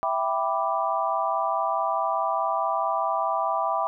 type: chord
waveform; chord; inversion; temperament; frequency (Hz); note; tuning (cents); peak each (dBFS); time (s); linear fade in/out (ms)
sine; E minor seventh; none; equal; 659.3 / 784 / 987.8 / 1174.7; E5 / G5 / B5 / D6; 0 / 0 / 0 / 0; -28; 0.03-3.87; 0
effects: none